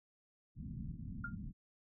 white low-pass noise, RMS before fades -45 dBFS, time 0.55-1.53 s, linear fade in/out 50 ms, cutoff 230 Hz, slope 48 dB/octave
sine tone with exponential decay, 1404 Hz, F6, 9 cents sharp, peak -36 dBFS, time 1.24-1.36 s, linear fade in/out 5 ms, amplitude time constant 24 ms
effects none

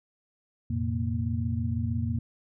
sine tone cluster, 87.5 / 113.7 / 129.4 / 233 Hz, F2 / A#2 / C3 / A#3, +4 / -43 / -19 / -1 cents, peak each -30 / -30 / -38 / -32 dBFS, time 0.7-2.19 s, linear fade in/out 5 ms, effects none

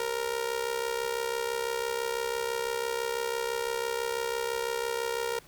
sawtooth tone with amplitude modulation, 467.1 Hz, A#4, 3 cents sharp, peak -22 dBFS, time 0-5.39 s, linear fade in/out 2 ms, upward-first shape sine, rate 66 Hz, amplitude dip 75%, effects pink hiss -55 dBFS RMS until 5.47 s

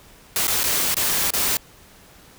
white noise with dropouts, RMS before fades -21 dBFS, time 0.36-1.57 s, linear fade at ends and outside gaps 1 ms, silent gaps 0.471-0.479 / 0.633-0.639 / 0.944-0.967 / 1.305-1.336 s, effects pink hiss -49 dBFS RMS until 2.38 s

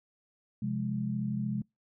sine chord, F minor, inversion second, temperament equal, 130.81 / 174.61 / 207.7 Hz, C3 / F3 / Ab3, 0 / 0 / 0 cents, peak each -34 / -38 / -32 dBFS, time 0.62-1.62 s, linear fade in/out 5 ms, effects noise-tail reverb RT60 0.2 s tail -26 dB re dry

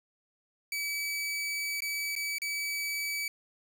sawtooth tone with dropouts, 2291 Hz, D7, 44 cents flat, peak -28 dBFS, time 0.72-3.28 s, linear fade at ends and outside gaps 2 ms, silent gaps 1.805-1.82 / 2.153-2.162 / 2.384-2.418 s, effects none

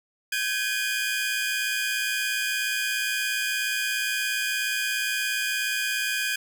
sawtooth tone cluster, 1551 / 1668 / 2461 Hz, G6 / G#6 / D#7, -19 / +7 / -20 cents, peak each -26 dBFS, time 0.32-6.36 s, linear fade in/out 5 ms, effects none

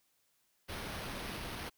pink noise with sample-and-hold, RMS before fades -42 dBFS, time 0.68-1.7 s, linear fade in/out 20 ms, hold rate 7350 Hz, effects white hiss -75 dBFS RMS until 1.77 s

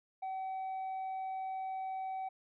triangle tone with tanh clipping, 761 Hz, F#5, 48 cents sharp, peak -37 dBFS, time 0.22-2.29 s, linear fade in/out 10 ms, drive 7 dB, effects none

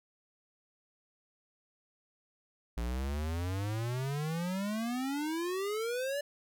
square exponential sweep, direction up, 56.3 to 585 Hz, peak -33 dBFS, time 2.77-6.21 s, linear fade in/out 5 ms, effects none

